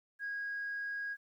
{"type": "tone", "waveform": "sine", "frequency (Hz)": 1643, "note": "G#6", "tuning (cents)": -19, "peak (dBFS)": -35, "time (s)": [0.19, 1.17], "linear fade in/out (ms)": 50, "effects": ["tanh soft clip ceiling -32 dBFS", "12-bit"]}